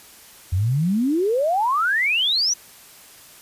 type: exponential sweep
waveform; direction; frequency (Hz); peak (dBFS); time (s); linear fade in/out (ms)
sine; up; 84.8 to 6070; -17; 0.52-2.54; 10
effects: white hiss -46 dBFS RMS until 3.41 s + resampled to 32000 Hz

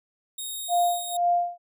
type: tone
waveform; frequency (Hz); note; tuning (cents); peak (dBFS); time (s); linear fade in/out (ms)
10% pulse; 3729; A#7; 0; -24; 0.38-1.17; 5
type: tone with tremolo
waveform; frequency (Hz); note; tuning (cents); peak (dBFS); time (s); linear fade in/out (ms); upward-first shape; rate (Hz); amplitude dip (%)
sine; 700; F5; +4; -18; 0.68-1.58; 50; sine; 2; 90
effects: none

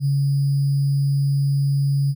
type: tone with sample-and-hold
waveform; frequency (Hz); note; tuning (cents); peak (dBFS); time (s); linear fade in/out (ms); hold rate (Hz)
sine; 140; C#3; +18; -16; 0-2.15; 50; 4900
effects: none

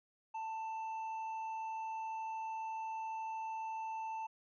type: tone with hard clipping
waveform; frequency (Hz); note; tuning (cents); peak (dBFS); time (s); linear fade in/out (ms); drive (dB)
sine; 887; A5; +14; -40; 0.34-4.27; 10; 4
effects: resampled to 16000 Hz

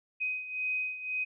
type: beating tone pair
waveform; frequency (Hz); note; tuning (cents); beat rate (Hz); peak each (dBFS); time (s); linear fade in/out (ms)
sine; 2511 / 2512.9; D#7 / D#7; +15 / +17; 1.9; -32 / -37; 0.2-1.25; 20
effects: none

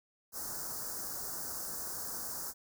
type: band-stop noise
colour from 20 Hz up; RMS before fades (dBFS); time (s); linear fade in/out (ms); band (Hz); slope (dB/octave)
white; -40; 0.32-2.54; 50; 1600 to 4900; 48
effects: none

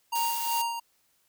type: tone with tremolo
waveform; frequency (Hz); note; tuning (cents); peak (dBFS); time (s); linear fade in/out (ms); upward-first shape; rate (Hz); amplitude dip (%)
square; 932.3; A#5; 0; -26; 0.12-0.8; 10; sine; 2.7; 55
type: noise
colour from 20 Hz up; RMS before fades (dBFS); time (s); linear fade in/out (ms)
blue; -34; 0.15-0.62; 5
effects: white hiss -69 dBFS RMS until 1.28 s

